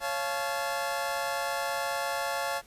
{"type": "chord", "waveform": "25% pulse", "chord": "Db augmented", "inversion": "none", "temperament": "just", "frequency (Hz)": [554.4, 693, 866.2], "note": ["Db5", "F5", "A5"], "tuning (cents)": [0, -14, -27], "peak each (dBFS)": -30, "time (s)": [0, 2.62], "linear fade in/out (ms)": 50, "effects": ["pink hiss -57 dBFS RMS until 2.66 s", "resampled to 32000 Hz"]}